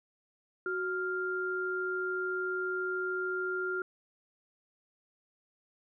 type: tone pair together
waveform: sine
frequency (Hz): 370 / 1396.9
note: F#4 / F6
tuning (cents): 0 / 0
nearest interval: octave + major seventh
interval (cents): 2300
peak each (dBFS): -34 / -33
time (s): 0.66-3.82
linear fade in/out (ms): 2
effects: none